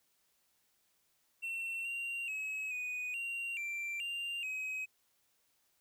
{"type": "tone with pitch steps", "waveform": "triangle", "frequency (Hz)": [2708, 2763, 2563, 2483, 2760, 2355, 2787, 2536], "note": ["E7", "F7", "E7", "D#7", "F7", "D7", "F7", "D#7"], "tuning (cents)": [46, -19, -49, -4, -21, 4, -4, 32], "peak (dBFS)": -35, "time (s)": [1.42, 4.86], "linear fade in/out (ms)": 20, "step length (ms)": 430, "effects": ["white hiss -75 dBFS RMS until 5.8 s"]}